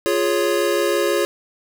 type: chord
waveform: square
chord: Db major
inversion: first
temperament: equal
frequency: 349.2 / 415.3 / 554.4 Hz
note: F4 / Ab4 / Db5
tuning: 0 / 0 / 0 cents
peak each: -22 dBFS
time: 0.06-1.25 s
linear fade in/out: 0 ms
effects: none